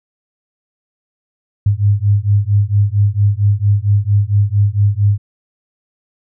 sine beating tone pair, 100 / 104.4 Hz, G2 / G#2, +35 / +10 cents, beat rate 4.4 Hz, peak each -13 dBFS, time 1.66-5.18 s, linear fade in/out 5 ms, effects none

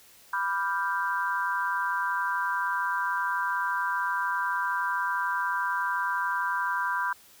sine chord, G dominant seventh, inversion first, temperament equal, 987.8 / 1174.7 / 1396.9 / 1568 Hz, B5 / D6 / F6 / G6, 0 / 0 / 0 / 0 cents, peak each -29 / -34 / -34 / -30 dBFS, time 0.33-7.13 s, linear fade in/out 5 ms, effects white hiss -55 dBFS RMS until 7.4 s

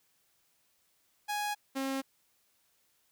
sawtooth tone pair in turn, 830.6 / 269.1 Hz, G#5 / C4, 0 / +49 cents, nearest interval octave + minor sixth, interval 1951 cents, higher first, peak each -28 dBFS, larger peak neither, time 1.28-1.55 / 1.75-2.02 s, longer neither, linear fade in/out 20 ms, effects white hiss -72 dBFS RMS until 3.11 s

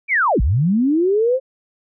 sine linear two-way sweep, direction down then up, 2407 to 46.25 to 536 Hz, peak -13 dBFS, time 0.08-1.4 s, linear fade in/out 50 ms, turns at 0.41 s, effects none

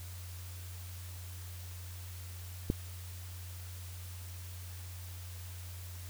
click, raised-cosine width 3 ms, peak -16 dBFS, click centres 2.701 s, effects added 90 Hz sine -43 dBFS peak until 6.09 s + white hiss -52 dBFS RMS until 6.09 s

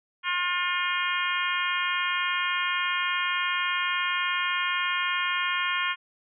harmonic tone with a mistuned harmonic, 356.5 Hz, F4, 36 cents sharp, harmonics 3 / 4 / 5 / 6 / 7 / 8 / 9, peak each -30 / -31 / -32 / -33 / -33 / -34 / -35 dBFS, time 0.23-5.96 s, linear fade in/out 50 ms, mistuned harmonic 7, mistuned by -29 cents, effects none

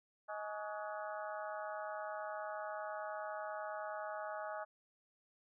harmonic tone with a mistuned harmonic, 209.9 Hz, G#3, 19 cents sharp, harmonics 3 / 4 / 5 / 6 / 7 / 8, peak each -44 / -46 / -51 / -49 / -50 / -56 dBFS, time 0.28-4.65 s, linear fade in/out 20 ms, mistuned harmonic 5, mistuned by +120 cents, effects none

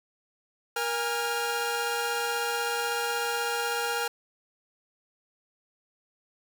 sawtooth tone cluster, 471.4 / 819 / 1398 Hz, A#4 / G#5 / F6, +19 / -24 / +1 cents, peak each -28 dBFS, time 0.76-4.08 s, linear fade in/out 5 ms, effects 8-bit

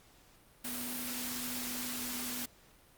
sine tone in noise, 246.9 Hz, B3, in tune, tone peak -43 dBFS, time 0.64-2.46 s, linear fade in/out 10 ms, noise white, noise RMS -39 dBFS, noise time 0.64-2.46 s, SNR -7 dB, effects pink hiss -62 dBFS RMS until 2.97 s + Opus 48 kbps

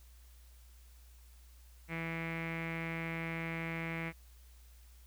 sawtooth tone with low-pass filter, 164.81 Hz, E3, in tune, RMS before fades -39 dBFS, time 1.88-4.13 s, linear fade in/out 50 ms, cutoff 2200 Hz, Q 7.4, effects added 60 Hz sine -55 dBFS peak until 5.06 s + white hiss -66 dBFS RMS until 5.06 s

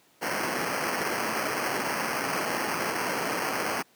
violet noise with sample-and-hold, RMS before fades -29 dBFS, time 0.21-3.83 s, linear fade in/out 20 ms, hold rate 3675 Hz, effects pink hiss -61 dBFS RMS until 3.95 s + high-pass 200 Hz 12 dB/octave

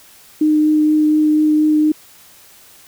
sine tone with vibrato, 305.7 Hz, D#4, 30 cents flat, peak -10 dBFS, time 0.41-1.92 s, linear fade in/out 5 ms, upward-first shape triangle, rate 4.2 Hz, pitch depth 10 cents each way, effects white hiss -45 dBFS RMS until 2.87 s

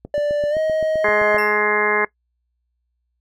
click train, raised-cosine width 2 ms, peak -19 dBFS, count 11, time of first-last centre 0.05-1.345 s, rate 7.72 Hz
triangle tone with pitch glide, 587 to 629.1 Hz, D5 to D#5, -1 to +19 cents, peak -15 dBFS, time 0.14-1.37 s, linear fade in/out 2 ms, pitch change +120 cents, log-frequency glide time 0.5-0.57 s
harmonic tone, 210 Hz, G#3, 19 cents sharp, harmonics 1 / 2 / 3 / 4 / 5 / 6 / 7 / 8 / 9 / 10, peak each -33 / -21 / -29 / -27 / -24 / -29 / -32 / -21 / -30 / -22 dBFS, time 1.04-2.05 s, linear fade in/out 5 ms
15% pulse tone with exponential decay, 2700 Hz, E7, 41 cents sharp, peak -24 dBFS, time 1.38-1.72 s, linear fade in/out 5 ms, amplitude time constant 72 ms
effects noise-tail reverb RT60 0.1 s tail -20 dB re dry + added 60 Hz sine -69 dBFS peak until 3.2 s

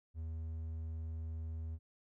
triangle tone, 80.5 Hz, E2, 41 cents flat, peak -37 dBFS, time 0.14-1.79 s, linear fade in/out 50 ms, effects none

